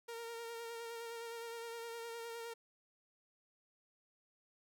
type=tone with vibrato; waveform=sawtooth; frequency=463.4 Hz; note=A#4; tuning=10 cents flat; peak=-40 dBFS; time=0.08-2.54 s; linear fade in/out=10 ms; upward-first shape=sine; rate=9.7 Hz; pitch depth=24 cents each way; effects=none